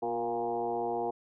sine tone with frequency modulation, 587.3 Hz, D5, in tune, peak -29 dBFS, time 0.02-1.11 s, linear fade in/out 10 ms, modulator 115 Hz, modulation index 2.4, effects none

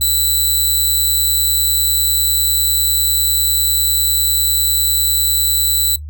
5% pulse tone with amplitude modulation, 3990 Hz, B7, 17 cents sharp, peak -3 dBFS, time 0.01-5.96 s, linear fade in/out 5 ms, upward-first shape sine, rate 150 Hz, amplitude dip 50%, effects noise-tail reverb RT60 0.1 s tail -18 dB re dry + added 75 Hz sine -26 dBFS peak until 6.09 s

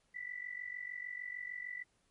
sine tone with amplitude modulation, 1975.5 Hz, B6, in tune, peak -37 dBFS, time 0.14-1.84 s, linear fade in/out 20 ms, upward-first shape sine, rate 46.6 Hz, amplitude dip 80%, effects pink hiss -75 dBFS RMS until 2.1 s + MP3 48 kbps

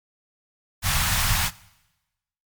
pink band-stop noise, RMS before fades -22 dBFS, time 0.82-1.51 s, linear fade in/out 50 ms, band 160 to 840 Hz, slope 24 dB/octave, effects noise-tail reverb RT60 1.0 s tail -21 dB re dry + MP3 96 kbps

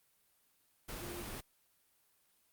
sine tone in noise, 349.2 Hz, F4, in tune, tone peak -45 dBFS, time 1.01-1.23 s, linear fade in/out 10 ms, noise pink, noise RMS -44 dBFS, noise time 0.88-1.41 s, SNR -4 dB, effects white hiss -73 dBFS RMS until 2.52 s + Opus 32 kbps

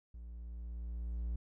triangle tone with level ramp, 58.27 Hz, A#1, in tune, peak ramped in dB -44 to -32 dBFS, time 0.14-1.36 s, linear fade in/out 5 ms, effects none

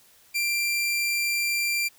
sawtooth tone, 2368 Hz, D7, 14 cents sharp, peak -20 dBFS, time 0.34-1.89 s, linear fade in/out 20 ms, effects white hiss -57 dBFS RMS until 1.98 s

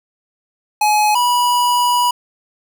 square tone pair in turn, 844 / 976 Hz, G#5 / B5, +28 / -21 cents, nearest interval minor third, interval 251 cents, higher second, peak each -12 / -13 dBFS, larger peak first, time 0.81-1.15 / 1.15-2.11 s, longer second, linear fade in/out 5 ms, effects none

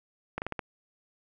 slowing click train, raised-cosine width 0.5 ms, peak -17 dBFS, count 5, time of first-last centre 0.38-0.592 s, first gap 39 ms, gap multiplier 1.21, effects none

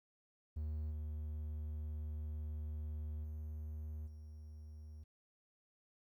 triangle tone with level steps, 76.5 Hz, D#2, 29 cents flat, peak -36 / -38 / -40 / -47 dBFS, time 0.56-5.04 s, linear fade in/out 10 ms, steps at 0.9 / 3.23 / 4.06 s, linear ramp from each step 20 ms, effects 13-bit

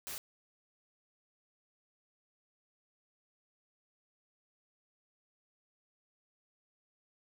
white noise, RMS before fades -42 dBFS, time 0.07-0.18 s, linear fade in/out 0 ms, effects none

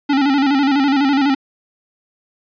square tone with vibrato, 277.2 Hz, C#4, in tune, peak -13 dBFS, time 0.09-1.35 s, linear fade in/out 10 ms, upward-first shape square, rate 12 Hz, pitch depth 68 cents each way, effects resampled to 11025 Hz + 9-bit

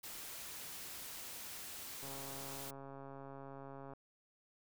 white noise, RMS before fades -48 dBFS, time 0.03-2.71 s, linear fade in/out 10 ms
click train, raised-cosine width 1 ms, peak -37 dBFS, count 262, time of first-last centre 2.03-3.935 s, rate 137 Hz
effects none

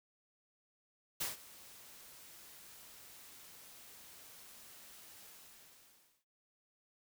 white noise with ADSR envelope, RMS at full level -36 dBFS, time 1.2-6.25 s, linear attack 11 ms, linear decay 150 ms, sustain -20 dB, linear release 1000 ms, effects none

